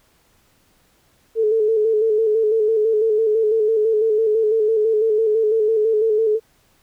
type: tone with vibrato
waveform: sine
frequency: 436.7 Hz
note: A4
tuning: 13 cents flat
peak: -14 dBFS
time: 1.35-6.4 s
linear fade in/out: 50 ms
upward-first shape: square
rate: 6 Hz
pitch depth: 44 cents each way
effects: pink hiss -59 dBFS RMS until 6.82 s